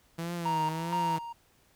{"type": "tone with vibrato", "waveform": "sawtooth", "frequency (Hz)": 164.81, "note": "E3", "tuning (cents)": 0, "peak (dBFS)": -29, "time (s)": [0.18, 1.19], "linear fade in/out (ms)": 10, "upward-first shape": "triangle", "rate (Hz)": 1.6, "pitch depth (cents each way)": 100}
{"type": "tone with tremolo", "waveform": "triangle", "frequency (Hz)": 934, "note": "A#5", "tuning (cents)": 3, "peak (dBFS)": -25, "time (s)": [0.45, 1.33], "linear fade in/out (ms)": 10, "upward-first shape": "square", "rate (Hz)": 2.1, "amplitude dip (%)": 70}
{"effects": ["pink hiss -65 dBFS RMS until 1.75 s"]}